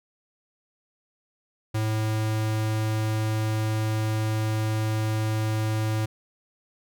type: tone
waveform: square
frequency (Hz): 109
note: A2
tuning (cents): -16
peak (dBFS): -24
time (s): 1.74-6.06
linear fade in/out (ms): 10
effects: none